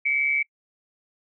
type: tone pair together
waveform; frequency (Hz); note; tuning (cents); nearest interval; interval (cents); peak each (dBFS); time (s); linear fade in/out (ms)
sine; 2152 / 2294; C7 / D7; +48 / -41; minor second; 111; -27 / -21; 0.05-0.43; 10
effects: noise-tail reverb RT60 0.1 s tail -25 dB re dry